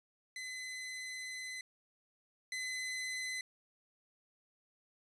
sawtooth tone pair in turn, 2027 / 2027 Hz, B6 / B6, +45 / +45 cents, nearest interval unison, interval 0 cents, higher neither, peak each -38 / -34 dBFS, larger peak second, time 0.36-1.61 / 2.52-3.41 s, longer first, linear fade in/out 2 ms, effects resampled to 22050 Hz

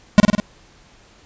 square tone with echo, 207.5 Hz, G#3, 1 cent flat, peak -5 dBFS, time 0.18-0.2 s, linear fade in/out 0 ms, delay 50 ms, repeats 4, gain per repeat -3 dB, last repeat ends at 0.4 s, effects pink hiss -50 dBFS RMS until 1.25 s + resampled to 16000 Hz

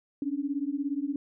sine beating tone pair, 274.6 / 291.6 Hz, C#4 / D4, -16 / -12 cents, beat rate 17 Hz, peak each -31 dBFS, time 0.22-1.16 s, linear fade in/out 2 ms, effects none

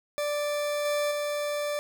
40% pulse tone with level steps, 587.3 Hz, D5, in tune, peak -26 / -24 / -27 dBFS, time 0.18-1.79 s, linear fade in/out 0 ms, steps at 0.85 / 1.11 s, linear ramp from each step 5 ms, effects none

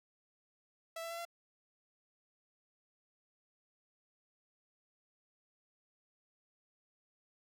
sawtooth tone with pitch steps, 659.3 / 667 / 674.7 / 682.6 Hz, E5 / E5 / E5 / F5, 0 / +20 / +40 / -40 cents, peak -37 dBFS, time 0.96-1.252 s, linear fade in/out 5 ms, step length 73 ms, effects none

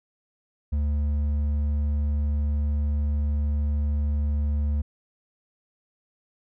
triangle tone with hard clipping, 73.42 Hz, D2, in tune, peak -23 dBFS, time 0.72-4.82 s, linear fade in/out 10 ms, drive 8 dB, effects none

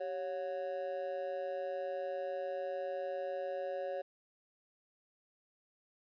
triangle tone with amplitude modulation, 555 Hz, C#5, 2 cents sharp, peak -30 dBFS, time 0-4.02 s, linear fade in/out 10 ms, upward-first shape sine, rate 167 Hz, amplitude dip 90%, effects resampled to 11025 Hz + 12-bit

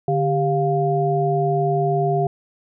sine tone cluster, 146.9 / 395.8 / 701 Hz, D3 / G4 / F5, +1 / +17 / +6 cents, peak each -21 dBFS, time 0.08-2.27 s, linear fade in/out 2 ms, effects none

